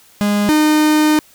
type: tone pair in turn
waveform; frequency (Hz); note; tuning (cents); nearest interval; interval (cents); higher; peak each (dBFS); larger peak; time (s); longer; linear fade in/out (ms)
45% pulse; 205.8 / 305.6; G#3 / D#4; -16 / -31; perfect fifth; 685; second; -13 / -10; second; 0.21-0.49 / 0.49-1.19; second; 0
effects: white hiss -48 dBFS RMS until 1.34 s